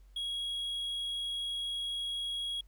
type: tone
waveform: triangle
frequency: 3312 Hz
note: G#7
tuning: 5 cents flat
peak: -32 dBFS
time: 0.16-2.61 s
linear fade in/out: 5 ms
effects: added 47 Hz sine -54 dBFS peak until 2.67 s + pink hiss -73 dBFS RMS until 2.67 s